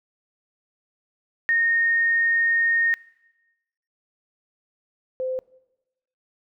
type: tone pair in turn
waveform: sine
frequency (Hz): 1846 / 516.1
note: A#6 / C5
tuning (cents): -17 / -24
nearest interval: octave + minor seventh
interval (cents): 2207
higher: first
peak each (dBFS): -17 / -24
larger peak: first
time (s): 1.49-2.94 / 5.2-5.39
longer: first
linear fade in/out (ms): 0
effects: noise-tail reverb RT60 1.0 s tail -22 dB re dry